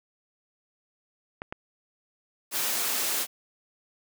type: clicks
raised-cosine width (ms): 0.5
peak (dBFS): -19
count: 2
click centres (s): 1.419 / 1.525
type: high-pass noise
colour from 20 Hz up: white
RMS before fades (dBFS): -28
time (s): 2.51-3.27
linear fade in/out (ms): 50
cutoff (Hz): 250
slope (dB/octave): 12
effects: none